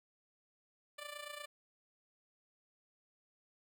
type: tone with amplitude modulation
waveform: 10% pulse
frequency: 589 Hz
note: D5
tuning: 5 cents sharp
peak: -34 dBFS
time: 0.98-1.46 s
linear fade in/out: 10 ms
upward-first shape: sine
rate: 28.4 Hz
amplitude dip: 70%
effects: none

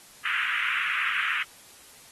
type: band-pass noise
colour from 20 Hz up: pink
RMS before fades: -28 dBFS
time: 0.25-1.43 s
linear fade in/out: 5 ms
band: 1300 to 2800 Hz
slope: 48 dB/octave
effects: white hiss -51 dBFS RMS until 2.11 s + AAC 32 kbps

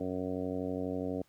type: harmonic tone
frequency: 92.2 Hz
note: F#2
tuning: 6 cents flat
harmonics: 1 / 2 / 3 / 4 / 5 / 6 / 7 / 8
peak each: -43 / -41 / -36 / -44 / -39 / -42 / -44 / -50 dBFS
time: 0-1.22 s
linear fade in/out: 5 ms
effects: pink hiss -69 dBFS RMS until 1.28 s + high-pass 60 Hz 12 dB/octave

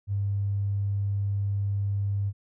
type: tone with tanh clipping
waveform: triangle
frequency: 100 Hz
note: G2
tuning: 35 cents sharp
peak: -24 dBFS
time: 0.07-2.33 s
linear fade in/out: 50 ms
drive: 3 dB
effects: none

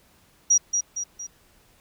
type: tone with echo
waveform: sine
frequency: 5750 Hz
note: F8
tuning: 50 cents sharp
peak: -14 dBFS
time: 0.5-0.58 s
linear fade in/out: 10 ms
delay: 230 ms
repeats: 3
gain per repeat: -6 dB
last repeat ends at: 1.27 s
effects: pink hiss -59 dBFS RMS until 1.8 s

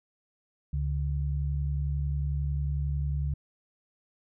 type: tone pair together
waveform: sine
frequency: 71.1 / 142.2 Hz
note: C#2 / C#3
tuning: +45 / +45 cents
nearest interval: octave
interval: 1200 cents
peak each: -28 / -31 dBFS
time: 0.73-3.34 s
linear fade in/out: 5 ms
effects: none

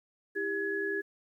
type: tone cluster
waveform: sine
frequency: 328.9 / 399 / 1689 Hz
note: E4 / G4 / G#6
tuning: -4 / +31 / +29 cents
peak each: -39 / -33 / -33 dBFS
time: 0.35-1.02 s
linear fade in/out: 20 ms
effects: 11-bit

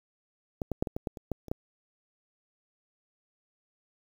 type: clicks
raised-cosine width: 2 ms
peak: -18 / -17 / -12 / -20 / -19 / -17 / -28 / -17 / -30 / -16 dBFS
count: 10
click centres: 0.618 / 0.717 / 0.825 / 0.872 / 0.965 / 1.072 / 1.172 / 1.317 / 1.483 / 1.515 s
effects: 8-bit

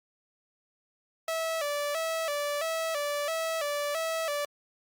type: tone with vibrato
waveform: sawtooth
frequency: 615 Hz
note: D#5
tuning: 20 cents flat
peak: -25 dBFS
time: 1.28-4.45 s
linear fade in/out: 2 ms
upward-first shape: square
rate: 1.5 Hz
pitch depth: 97 cents each way
effects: Opus 48 kbps

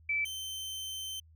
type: tone pair in turn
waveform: sine / sawtooth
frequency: 2317 / 3093 Hz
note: D7 / G7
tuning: -24 / -24 cents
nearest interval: perfect fourth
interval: 500 cents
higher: second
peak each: -28 / -34 dBFS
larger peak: first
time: 0.09-0.25 / 0.25-1.2 s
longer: second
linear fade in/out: 5 ms
effects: added 80 Hz sine -56 dBFS peak until 1.35 s

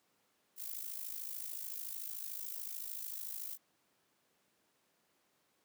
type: noise with amplitude modulation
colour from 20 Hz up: violet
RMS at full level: -40 dBFS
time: 0.56-3.58 s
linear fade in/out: 50 ms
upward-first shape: sine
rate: 53.6 Hz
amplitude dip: 75%
effects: pink hiss -75 dBFS RMS until 5.64 s + high-pass 200 Hz 12 dB/octave

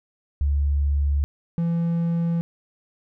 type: tone pair in turn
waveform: sine / triangle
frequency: 71.4 / 168.5 Hz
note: D2 / E3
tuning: -48 / +38 cents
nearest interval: octave + minor third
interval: 1486 cents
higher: second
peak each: -18 dBFS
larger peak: neither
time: 0.41-1.24 / 1.58-2.41 s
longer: neither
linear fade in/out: 0 ms
effects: none

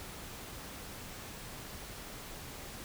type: silence
effects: pink hiss -46 dBFS RMS until 2.84 s

